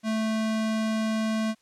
square tone, 219.7 Hz, A3, 2 cents flat, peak -25 dBFS, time 0.03-1.55 s, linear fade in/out 50 ms, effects white hiss -66 dBFS RMS until 1.61 s + low-pass 8000 Hz 12 dB/octave

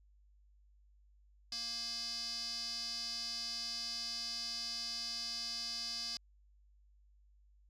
square tone with band-pass filter, 233.1 Hz, A#3, in tune, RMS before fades -41 dBFS, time 1.52-6.17 s, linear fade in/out 2 ms, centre 4900 Hz, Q 8.8, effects added 50 Hz sine -63 dBFS peak until 7.69 s

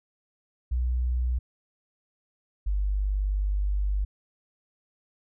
sine tone pair in turn, 61.5 / 49.54 Hz, B1 / G1, -7 / +19 cents, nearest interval major third, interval 374 cents, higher first, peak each -23 dBFS, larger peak neither, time 0.71-1.39 / 2.66-4.05 s, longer second, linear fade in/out 10 ms, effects none

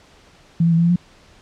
sine tone with pitch steps, 166.7 / 168.6 / 164.9 / 169 / 171 / 176.5 Hz, E3 / E3 / E3 / E3 / F3 / F3, +20 / +39 / +1 / +43 / -36 / +19 cents, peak -12 dBFS, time 0.6-0.96 s, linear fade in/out 5 ms, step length 60 ms, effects pink hiss -50 dBFS RMS until 1.41 s + low-pass 6000 Hz 12 dB/octave

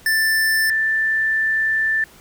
square / sine tone pair in turn, 1769 / 1769 Hz, A6 / A6, +9 / +9 cents, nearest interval unison, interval 0 cents, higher neither, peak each -16 dBFS, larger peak neither, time 0.06-0.7 / 0.7-2.04 s, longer second, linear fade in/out 2 ms, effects pink hiss -47 dBFS RMS until 2.2 s

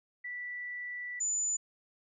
sine tone pair in turn, 1965 / 7002 Hz, B6 / A8, -9 / -9 cents, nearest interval octave + minor seventh, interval 2200 cents, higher second, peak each -37 / -29 dBFS, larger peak second, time 0.24-1.2 / 1.2-1.57 s, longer first, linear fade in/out 10 ms, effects none

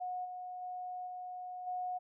sine tone with level steps, 728 Hz, F#5, 28 cents flat, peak -36 / -41 / -39 / -41 / -35 dBFS, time 0-1.99 s, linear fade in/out 20 ms, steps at 0.24 / 0.61 / 1.06 / 1.66 s, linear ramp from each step 20 ms, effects none

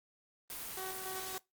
white noise, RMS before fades -43 dBFS, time 0.5-1.38 s, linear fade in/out 0 ms
15% pulse tone with tremolo, 377.3 Hz, F#4, 34 cents sharp, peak -34 dBFS, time 0.77-1.38 s, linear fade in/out 5 ms, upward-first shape square, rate 3.5 Hz, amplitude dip 45%
effects noise-tail reverb RT60 0.2 s tail -23 dB re dry + Opus 24 kbps

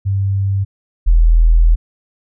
sine tone pair in turn, 98 / 41.03 Hz, G2 / E1, 0 / -7 cents, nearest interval octave + minor third, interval 1507 cents, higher first, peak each -13 / -6 dBFS, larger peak second, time 0.05-0.65 / 1.06-1.76 s, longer second, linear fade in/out 20 ms, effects none

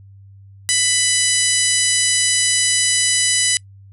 harmonic tone with a mistuned harmonic, 994 Hz, B5, 11 cents sharp, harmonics 2 / 3 / 4 / 5 / 6 / 7 / 8 / 9 / 10, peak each -23 / -24 / -25 / -24 / -23 / -25 / -22 / -23 / -21 dBFS, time 0.69-3.57 s, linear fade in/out 0 ms, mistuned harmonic 9, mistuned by +15 cents, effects noise-tail reverb RT60 0.1 s tail -25 dB re dry + added 98 Hz sine -40 dBFS peak until 3.92 s

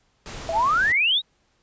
pink noise, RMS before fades -36 dBFS, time 0.26-0.92 s, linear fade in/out 0 ms
sine tone with exponential decay, 661 Hz, E5, 5 cents sharp, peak -21 dBFS, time 0.49-0.84 s, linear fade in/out 1 ms, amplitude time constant 75 ms
sine exponential sweep, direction up, 784 to 3918 Hz, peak -17 dBFS, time 0.52-1.22 s, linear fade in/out 50 ms
effects pink hiss -66 dBFS RMS until 1.62 s + resampled to 16000 Hz

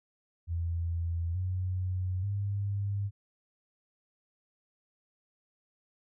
sine tone with pitch steps, 84.5 / 92.15 / 100.49 Hz, E2 / F#2 / G2, +43 / -7 / +43 cents, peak -29 dBFS, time 0.47-3.11 s, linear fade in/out 50 ms, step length 880 ms, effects none

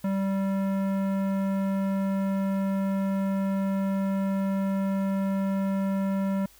sine tone with tanh clipping, 194.5 Hz, G3, 13 cents flat, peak -26 dBFS, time 0.04-6.46 s, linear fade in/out 5 ms, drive 16 dB, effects added 50 Hz sine -60 dBFS peak until 6.59 s + white hiss -56 dBFS RMS until 6.59 s

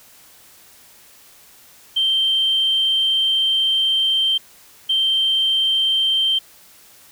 sine tone pair in turn, 3136 / 3136 Hz, G7 / G7, 0 / 0 cents, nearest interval unison, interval 0 cents, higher neither, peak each -14 dBFS, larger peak neither, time 1.96-4.38 / 4.89-6.39 s, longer first, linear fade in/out 10 ms, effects tanh soft clip ceiling -10 dBFS + white hiss -48 dBFS RMS until 7.11 s

